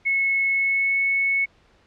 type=tone with pitch glide; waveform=sine; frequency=2191 to 2205 Hz; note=C#7 to C#7; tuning=-21 to -10 cents; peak=-18 dBFS; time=0.05-1.46 s; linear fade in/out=20 ms; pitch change=+11 cents; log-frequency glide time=0.5-0.97 s; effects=pink hiss -58 dBFS RMS until 1.86 s + low-pass 4000 Hz 12 dB/octave